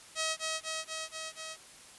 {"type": "tone with echo", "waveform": "5% pulse", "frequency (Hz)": 638, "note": "D#5", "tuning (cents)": 43, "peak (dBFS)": -19, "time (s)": [0.15, 0.37], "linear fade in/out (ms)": 50, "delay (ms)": 240, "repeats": 5, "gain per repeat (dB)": -2, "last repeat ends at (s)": 1.57, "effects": ["white hiss -53 dBFS RMS until 1.98 s", "resampled to 24000 Hz"]}